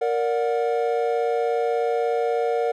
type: chord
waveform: triangle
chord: Bb augmented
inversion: none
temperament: just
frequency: 466.2 / 582.7 / 728.4 Hz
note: Bb4 / D5 / F#5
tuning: 0 / -14 / -27 cents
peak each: -20 / -26 / -24 dBFS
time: 0.01-2.72 s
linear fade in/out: 10 ms
effects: none